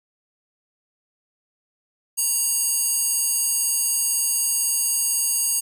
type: tone with high-pass filter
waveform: square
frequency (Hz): 942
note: A#5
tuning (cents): +18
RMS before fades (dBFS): -22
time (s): 2.17-5.61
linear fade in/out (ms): 20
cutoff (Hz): 8100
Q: 2.1
effects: none